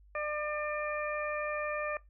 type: harmonic tone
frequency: 599 Hz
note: D5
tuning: 34 cents sharp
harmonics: 1 / 2 / 3 / 4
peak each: -35 / -38 / -40 / -41 dBFS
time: 0.15-1.97 s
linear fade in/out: 2 ms
effects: noise-tail reverb RT60 0.2 s tail -21 dB re dry + added 50 Hz sine -56 dBFS peak until 2.09 s